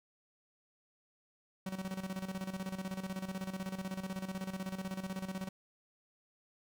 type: tone with tremolo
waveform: 45% pulse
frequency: 189.2 Hz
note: F#3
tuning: 39 cents sharp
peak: -36 dBFS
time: 1.66-5.49 s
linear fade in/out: 5 ms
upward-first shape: square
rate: 16 Hz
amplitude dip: 70%
effects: none